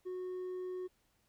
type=tone with hard clipping; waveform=sine; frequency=366.7 Hz; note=F#4; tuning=15 cents flat; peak=-39 dBFS; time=0.05-0.88 s; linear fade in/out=20 ms; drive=2 dB; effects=pink hiss -75 dBFS RMS until 1.28 s